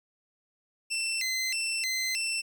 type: tone with vibrato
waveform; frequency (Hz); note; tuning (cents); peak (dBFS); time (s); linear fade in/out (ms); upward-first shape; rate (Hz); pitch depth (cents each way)
20% pulse; 2349; D7; 0; -23; 0.9-2.42; 20; square; 1.6; 230
effects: 10-bit